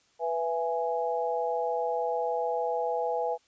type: chord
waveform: sine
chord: E major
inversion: second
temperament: equal with one note detuned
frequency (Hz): 493.9 / 667.3 / 830.6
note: B4 / E5 / G#5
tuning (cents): 0 / +21 / 0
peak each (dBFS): -30 / -32 / -31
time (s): 0.19-3.38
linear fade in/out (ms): 50
effects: white hiss -66 dBFS RMS until 3.47 s + resampled to 16000 Hz